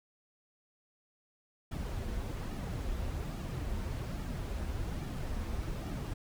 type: noise with flanger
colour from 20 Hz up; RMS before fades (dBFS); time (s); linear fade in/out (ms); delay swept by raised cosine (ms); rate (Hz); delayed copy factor
brown; -37; 1.71-6.14; 10; 1.9 to 7.1; 1.2; -0.55
effects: none